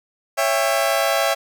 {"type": "chord", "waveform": "sawtooth", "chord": "C# diminished", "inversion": "none", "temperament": "just", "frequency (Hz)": [554.4, 665.2, 798.3], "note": ["C#5", "E5", "G5"], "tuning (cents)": [0, 16, 31], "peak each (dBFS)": [-18, -16, -20], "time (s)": [0.37, 1.35], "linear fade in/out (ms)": 20, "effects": []}